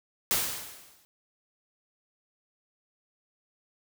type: noise with exponential decay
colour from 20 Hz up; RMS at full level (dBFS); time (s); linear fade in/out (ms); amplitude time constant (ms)
white; -24; 0.31-1.05; 0; 160
effects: none